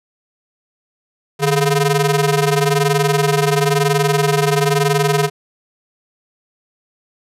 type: ring-modulated tone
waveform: sawtooth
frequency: 283 Hz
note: C#4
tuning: 36 cents sharp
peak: -6 dBFS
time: 1.39-5.3 s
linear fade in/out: 50 ms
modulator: 131 Hz
effects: resampled to 32000 Hz